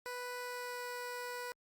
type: tone with pitch glide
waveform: 15% pulse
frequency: 493.9 to 490.8 Hz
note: B4 to B4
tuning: 0 to -11 cents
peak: -34 dBFS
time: 0.06-1.52 s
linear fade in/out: 0 ms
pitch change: -11 cents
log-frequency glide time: 0.38-0.88 s
effects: Opus 48 kbps